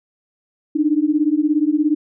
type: beating tone pair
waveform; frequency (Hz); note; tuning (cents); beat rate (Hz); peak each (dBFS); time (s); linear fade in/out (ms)
sine; 293.7 / 310.7; D4 / D#4; 0 / -2; 17; -17; 0.75-1.95; 10
effects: none